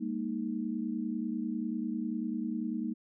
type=chord; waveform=sine; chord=Ab suspended second; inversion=none; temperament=equal with one note detuned; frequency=203 / 233.1 / 311.1 Hz; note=Ab3 / Bb3 / Eb4; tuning=-39 / 0 / 0 cents; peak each=-37 / -34 / -37 dBFS; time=0-2.94 s; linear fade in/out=20 ms; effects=none